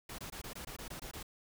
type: noise bursts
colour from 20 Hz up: pink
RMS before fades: -45 dBFS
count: 10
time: 0.09-1.229 s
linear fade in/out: 5 ms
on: 95 ms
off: 21 ms
effects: none